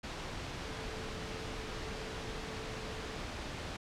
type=tone in noise; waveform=sine; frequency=440 Hz; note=A4; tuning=in tune; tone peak=-48 dBFS; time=0.64-3.18 s; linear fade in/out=10 ms; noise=pink; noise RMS=-41 dBFS; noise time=0.03-3.77 s; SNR=-10 dB; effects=low-pass 5000 Hz 12 dB/octave